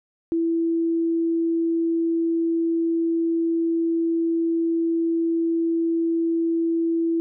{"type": "tone", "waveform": "sine", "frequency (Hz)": 331.7, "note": "E4", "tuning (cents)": 11, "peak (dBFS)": -19, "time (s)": [0.32, 7.2], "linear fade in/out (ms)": 0, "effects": []}